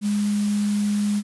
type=tone in noise; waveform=sine; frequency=206.1 Hz; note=G#3; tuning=13 cents flat; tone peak=-19 dBFS; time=0.01-1.23 s; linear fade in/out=50 ms; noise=white; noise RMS=-36 dBFS; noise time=0.01-1.23 s; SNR=+14 dB; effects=resampled to 24000 Hz